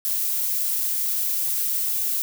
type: noise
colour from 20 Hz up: violet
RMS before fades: -24 dBFS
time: 0.05-2.22 s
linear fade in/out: 0 ms
effects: none